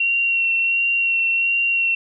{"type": "tone with vibrato", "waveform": "sine", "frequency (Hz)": 2737, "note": "F7", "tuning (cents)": -36, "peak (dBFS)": -16, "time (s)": [0, 1.95], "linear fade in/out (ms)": 5, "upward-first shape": "sine", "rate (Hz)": 1.4, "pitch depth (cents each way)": 16, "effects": []}